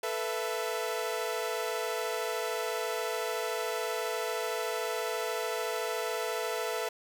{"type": "chord", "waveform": "sawtooth", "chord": "A suspended second", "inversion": "none", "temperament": "equal with one note detuned", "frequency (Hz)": [440, 493.9, 666.5], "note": ["A4", "B4", "E5"], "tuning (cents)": [0, 0, 19], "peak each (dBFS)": [-31, -32, -32], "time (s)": [0.03, 6.89], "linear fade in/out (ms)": 5, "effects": []}